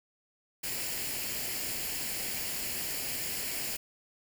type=noise with comb filter; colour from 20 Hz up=white; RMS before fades=-35 dBFS; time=0.63-3.77 s; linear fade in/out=10 ms; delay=0.41 ms; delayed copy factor=+0.55; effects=none